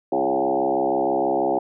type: tone with frequency modulation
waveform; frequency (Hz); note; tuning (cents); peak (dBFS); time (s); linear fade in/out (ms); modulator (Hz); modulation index
sine; 553; C#5; -4; -18; 0.12-1.59; 5; 66.2; 4
effects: none